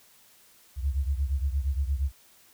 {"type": "beating tone pair", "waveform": "sine", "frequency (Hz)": [66.7, 75.3], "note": ["C2", "D2"], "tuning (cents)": [34, 44], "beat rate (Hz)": 8.6, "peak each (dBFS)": [-26, -30], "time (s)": [0.76, 2.12], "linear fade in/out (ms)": 50, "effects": ["white hiss -58 dBFS RMS until 2.53 s"]}